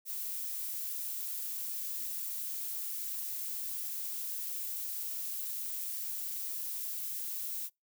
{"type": "noise", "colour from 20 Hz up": "violet", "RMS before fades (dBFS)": -38, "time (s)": [0.05, 7.7], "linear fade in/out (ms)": 50, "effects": ["noise-tail reverb RT60 0.2 s tail -26 dB re dry"]}